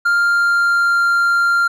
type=tone with pitch glide; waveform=triangle; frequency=1399 to 1390.1 Hz; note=F6 to F6; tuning=+3 to -8 cents; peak=-10 dBFS; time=0.05-1.68 s; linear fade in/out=10 ms; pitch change=-11 cents; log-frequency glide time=0.19-1.02 s; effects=none